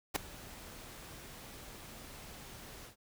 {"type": "noise with ADSR envelope", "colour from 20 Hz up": "pink", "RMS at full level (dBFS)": -29, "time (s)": [0.14, 2.96], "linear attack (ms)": 20, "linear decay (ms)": 5, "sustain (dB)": -21, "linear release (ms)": 110, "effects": []}